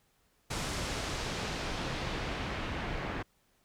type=noise with low-pass filter sweep; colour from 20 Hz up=pink; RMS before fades=-36 dBFS; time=0.5-3.23 s; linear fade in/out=10 ms; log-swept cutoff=8400 to 2100 Hz; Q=0.89; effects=pink hiss -71 dBFS RMS until 3.64 s